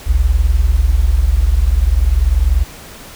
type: tone pair together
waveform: sine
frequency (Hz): 49 / 69.3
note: G1 / C#2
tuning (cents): 0 / 0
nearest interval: tritone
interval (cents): 600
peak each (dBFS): -12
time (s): 0.06-2.64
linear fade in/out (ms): 20
effects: pink hiss -35 dBFS RMS until 3.15 s